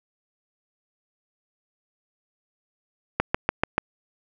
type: click train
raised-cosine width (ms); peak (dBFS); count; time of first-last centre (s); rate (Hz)
0.5; -4; 5; 3.2-3.781; 6.89
effects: none